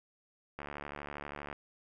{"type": "click train", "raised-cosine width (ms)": 0.5, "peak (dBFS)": -26, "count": 69, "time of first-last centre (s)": [0.59, 1.528], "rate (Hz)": 72.5, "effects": []}